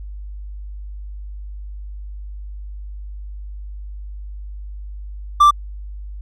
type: tone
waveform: triangle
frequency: 1174.7 Hz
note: D6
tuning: in tune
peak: -5 dBFS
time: 5.4-5.51 s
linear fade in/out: 10 ms
effects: added 50 Hz sine -29 dBFS peak until 6.21 s